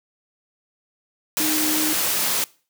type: tone in noise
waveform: sine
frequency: 308.9 Hz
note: D#4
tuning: 12 cents flat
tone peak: -24 dBFS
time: 1.4-1.93 s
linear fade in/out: 0 ms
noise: white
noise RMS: -22 dBFS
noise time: 1.37-2.44 s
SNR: -5 dB
effects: noise-tail reverb RT60 0.4 s tail -23 dB re dry + high-pass 150 Hz 12 dB/octave